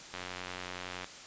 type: click train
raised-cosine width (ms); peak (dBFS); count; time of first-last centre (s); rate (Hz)
0.3; -23; 83; 0.14-1.044; 90.7
effects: white hiss -48 dBFS RMS until 1.26 s + resampled to 16000 Hz